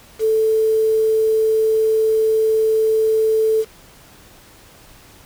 sine tone with quantisation, 440 Hz, A4, in tune, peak -13 dBFS, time 0.19-3.65 s, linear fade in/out 50 ms, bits 6, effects pink hiss -46 dBFS RMS until 5.25 s

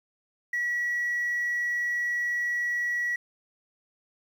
sine tone, 1931 Hz, B6, 39 cents flat, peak -24 dBFS, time 0.53-3.16 s, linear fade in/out 5 ms, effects tanh soft clip ceiling -22 dBFS + 9-bit

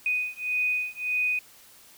sine beating tone pair, 2489 / 2490.7 Hz, D#7 / D#7, 0 / +1 cents, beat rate 1.7 Hz, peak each -28 dBFS, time 0.06-1.39 s, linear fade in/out 2 ms, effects white hiss -53 dBFS RMS until 1.97 s

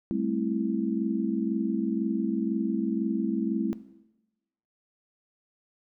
sine chord, A minor seventh, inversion third, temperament just, 198 / 220 / 264 / 330 Hz, G3 / A3 / C4 / E4, +18 / 0 / +16 / +2 cents, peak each -31 dBFS, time 0.11-3.73 s, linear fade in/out 0 ms, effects noise-tail reverb RT60 1.0 s tail -17 dB re dry

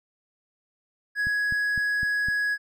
triangle tone, 1670 Hz, G#6, 9 cents sharp, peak -21 dBFS, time 1.15-2.58 s, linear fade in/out 50 ms
click train, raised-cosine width 5 ms, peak -24 dBFS, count 5, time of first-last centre 1.27-2.285 s, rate 3.94 Hz
effects none

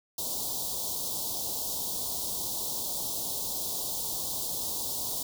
white band-stop noise, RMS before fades -33 dBFS, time 0.18-5.23 s, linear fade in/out 5 ms, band 1000 to 3500 Hz, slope 48 dB/octave, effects none

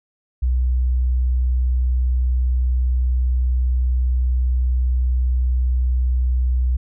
sine tone, 62.5 Hz, B1, 21 cents sharp, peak -15 dBFS, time 0.42-6.77 s, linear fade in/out 10 ms, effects none

